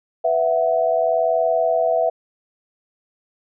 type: chord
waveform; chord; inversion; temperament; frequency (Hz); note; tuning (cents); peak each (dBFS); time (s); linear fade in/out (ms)
sine; B suspended fourth; none; equal with one note detuned; 496.5 / 659.3 / 740; B4 / E5 / F#5; +9 / 0 / 0; -23 / -17 / -23; 0.24-2.1; 10
effects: none